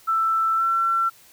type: tone with pitch glide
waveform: sine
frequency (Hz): 1328 to 1349.7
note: E6 to E6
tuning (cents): +12 to +40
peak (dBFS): -18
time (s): 0.07-1.1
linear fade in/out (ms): 20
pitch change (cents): +28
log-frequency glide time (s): 0.56-0.62
effects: white hiss -52 dBFS RMS until 1.32 s